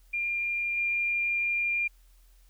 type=tone with level steps; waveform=sine; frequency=2398 Hz; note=D7; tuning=36 cents sharp; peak=-27 / -25 dBFS; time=0.13-1.88 s; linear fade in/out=10 ms; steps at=0.77 s; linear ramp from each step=5 ms; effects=added 42 Hz sine -55 dBFS peak until 2.49 s + white hiss -67 dBFS RMS until 2.49 s